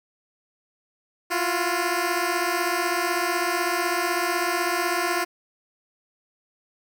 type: beating tone pair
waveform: 10% pulse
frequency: 341.8 / 357.8 Hz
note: F4 / F4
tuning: -37 / +42 cents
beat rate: 16 Hz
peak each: -17 dBFS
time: 1.3-5.25 s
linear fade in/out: 20 ms
effects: none